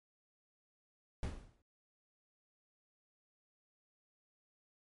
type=noise with exponential decay; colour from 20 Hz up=brown; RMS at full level=-36 dBFS; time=1.23-1.62 s; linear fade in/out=1 ms; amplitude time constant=84 ms; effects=MP3 48 kbps